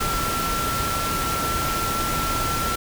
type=tone in noise; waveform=sine; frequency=1349 Hz; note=E6; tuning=40 cents sharp; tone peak=-25 dBFS; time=0-2.76 s; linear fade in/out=10 ms; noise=pink; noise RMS=-26 dBFS; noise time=0-2.76 s; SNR=-2 dB; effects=none